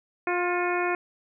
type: harmonic tone with a mistuned harmonic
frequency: 353.9 Hz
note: F4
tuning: 23 cents sharp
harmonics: 1 / 2 / 3 / 4 / 5 / 6 / 7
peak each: -27 / -30 / -32 / -33 / -34 / -35 / -35 dBFS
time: 0.27-0.95 s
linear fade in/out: 2 ms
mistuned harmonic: 6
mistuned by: +44 cents
effects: none